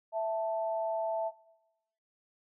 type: tone pair together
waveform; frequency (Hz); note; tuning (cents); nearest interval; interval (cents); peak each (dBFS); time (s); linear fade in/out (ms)
sine; 659.4 / 881; E5 / A5; 0 / +2; perfect fourth; 502; -30 / -35; 0.12-1.32; 50
effects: noise-tail reverb RT60 0.9 s tail -22 dB re dry